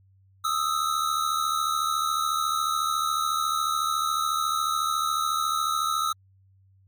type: tone pair together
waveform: square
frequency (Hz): 1244.5 / 1318.5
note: D#6 / E6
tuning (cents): 0 / 0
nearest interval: minor second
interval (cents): 100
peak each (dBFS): -27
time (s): 0.44-6.13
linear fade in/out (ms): 10
effects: added 96 Hz sine -56 dBFS peak until 6.87 s + MP3 96 kbps